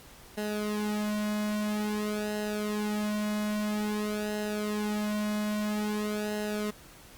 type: tone with flanger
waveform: sawtooth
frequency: 210.4 Hz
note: G#3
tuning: 23 cents sharp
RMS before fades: -31 dBFS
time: 0.37-6.71 s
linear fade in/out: 10 ms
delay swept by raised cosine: 0.86 to 2.56 ms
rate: 0.5 Hz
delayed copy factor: -0.8
effects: pink hiss -52 dBFS RMS until 7.17 s + Opus 48 kbps